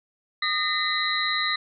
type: tone cluster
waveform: sine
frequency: 1223 / 1840 / 2021 / 3838 / 4076 Hz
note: D#6 / A#6 / B6 / A#7 / C8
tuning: -30 / -23 / +39 / +50 / -46 cents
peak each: -29 dBFS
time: 0.42-1.56 s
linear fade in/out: 5 ms
effects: none